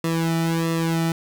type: tone with flanger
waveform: sawtooth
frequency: 164.81 Hz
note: E3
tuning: in tune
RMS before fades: -22 dBFS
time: 0.04-1.12 s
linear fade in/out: 2 ms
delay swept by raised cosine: 1.3 to 1.87 ms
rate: 1.5 Hz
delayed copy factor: -1
effects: 8-bit